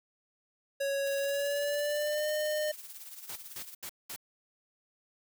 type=tone with pitch glide; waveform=square; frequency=554.4 to 608.1 Hz; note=C#5 to D#5; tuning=0 to -40 cents; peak=-30 dBFS; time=0.8-2.72 s; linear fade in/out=10 ms; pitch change=+160 cents; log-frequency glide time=1.18-2.29 s
type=noise with tremolo; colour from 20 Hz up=blue; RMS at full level=-44 dBFS; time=1.06-3.75 s; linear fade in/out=10 ms; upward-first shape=triangle; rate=18 Hz; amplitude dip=65%
type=noise bursts; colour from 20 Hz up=white; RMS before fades=-41 dBFS; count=4; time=3.29-4.162 s; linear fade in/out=5 ms; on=68 ms; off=200 ms
effects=none